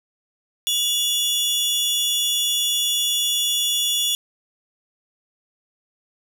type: tone pair together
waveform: sawtooth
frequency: 2860 / 3432 Hz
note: F7 / A7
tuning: +41 / -44 cents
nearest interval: minor third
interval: 315 cents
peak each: -22 / -17 dBFS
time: 0.67-4.15 s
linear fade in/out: 0 ms
effects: none

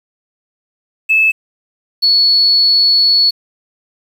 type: tone pair in turn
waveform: triangle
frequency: 2610 / 4403 Hz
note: E7 / C#8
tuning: -18 / -13 cents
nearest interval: major sixth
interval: 905 cents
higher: second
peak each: -4 dBFS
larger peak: neither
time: 1.09-1.32 / 2.02-3.31 s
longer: second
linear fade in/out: 20 ms
effects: tanh soft clip ceiling -6 dBFS + 7-bit

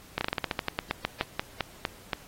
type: slowing click train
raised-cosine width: 0.3 ms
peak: -10 dBFS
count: 18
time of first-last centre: 0.18-2.132 s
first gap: 30 ms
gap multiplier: 1.15
effects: pink hiss -52 dBFS RMS until 2.27 s + AAC 48 kbps

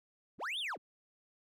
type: linear two-way sweep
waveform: triangle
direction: up then down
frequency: 50.7 to 3729 to 68.2 Hz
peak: -34 dBFS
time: 0.38-0.78 s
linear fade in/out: 50 ms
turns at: 0.59 s
effects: none

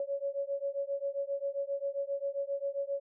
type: beating tone pair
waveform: sine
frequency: 554.4 / 561.9 Hz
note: C#5 / C#5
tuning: 0 / +23 cents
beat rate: 7.5 Hz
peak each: -35 / -35 dBFS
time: 0-3 s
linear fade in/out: 2 ms
effects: none

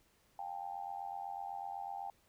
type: tone with amplitude modulation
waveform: sine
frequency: 795 Hz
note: G5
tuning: 24 cents sharp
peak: -36 dBFS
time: 0.39-2.1 s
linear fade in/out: 2 ms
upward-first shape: sine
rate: 88 Hz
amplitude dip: 90%
effects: pink hiss -71 dBFS RMS until 2.28 s

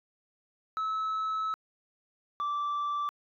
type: tone pair in turn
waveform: sine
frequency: 1298 / 1167.1 Hz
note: E6 / D6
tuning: -27 / -11 cents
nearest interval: major second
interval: 184 cents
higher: first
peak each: -26 dBFS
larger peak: neither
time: 0.77-1.54 / 2.4-3.09 s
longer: first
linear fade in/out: 0 ms
effects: tanh soft clip ceiling -28 dBFS

